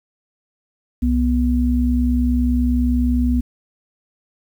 sine tone pair together, 64.89 / 245 Hz, C2 / B3, -14 / -14 cents, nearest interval octave + major seventh, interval 2300 cents, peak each -17 dBFS, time 1.02-3.41 s, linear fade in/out 10 ms, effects 8-bit

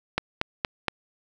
click train, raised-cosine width 0.3 ms, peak -7 dBFS, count 4, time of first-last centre 0.18-0.883 s, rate 4.27 Hz, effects 8-bit

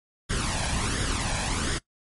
pink noise with flanger, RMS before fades -27 dBFS, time 0.29-1.79 s, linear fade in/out 20 ms, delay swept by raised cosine 0.58 to 1.25 ms, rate 1.4 Hz, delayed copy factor +0.6, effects noise-tail reverb RT60 0.1 s tail -20 dB re dry + MP3 48 kbps

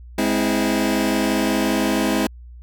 sawtooth chord, Ab augmented, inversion none, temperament just, 207.7 / 259.6 / 324.5 Hz, Ab3 / C4 / E4, 0 / -13 / -27 cents, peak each -18 dBFS, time 0.18-2.27 s, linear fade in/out 5 ms, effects added 60 Hz sine -37 dBFS peak until 2.62 s

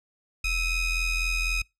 45% pulse ring-modulated tone, 1272 Hz, D#6, 38 cents sharp, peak -21 dBFS, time 0.44-1.62 s, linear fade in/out 5 ms, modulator 1230 Hz, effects noise-tail reverb RT60 0.2 s tail -24 dB re dry + low-pass 9000 Hz 12 dB/octave

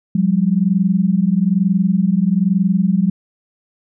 sine tone pair together, 178.49 / 199.6 Hz, F3 / G3, +38 / +32 cents, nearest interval major second, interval 194 cents, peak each -15 dBFS, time 0.15-3.1 s, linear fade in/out 5 ms, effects none

